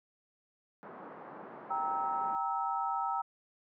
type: band-pass noise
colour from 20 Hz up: white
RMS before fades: -48 dBFS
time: 0.83-2.35 s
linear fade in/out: 0 ms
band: 170 to 1200 Hz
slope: 24 dB/octave
type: chord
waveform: sine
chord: E diminished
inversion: first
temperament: equal with one note detuned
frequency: 784 / 932.3 / 1301.1 Hz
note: G5 / Bb5 / E6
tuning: 0 / 0 / -23 cents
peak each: -35 dBFS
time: 1.7-3.22 s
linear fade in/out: 10 ms
effects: none